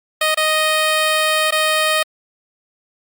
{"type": "tone with dropouts", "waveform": "10% pulse", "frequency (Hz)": 622.3, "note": "D#5", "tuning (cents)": 0, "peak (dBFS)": -6, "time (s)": [0.21, 2.03], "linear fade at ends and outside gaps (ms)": 5, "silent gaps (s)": [[0.346, 0.372], [1.508, 1.522]], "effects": ["Opus 48 kbps"]}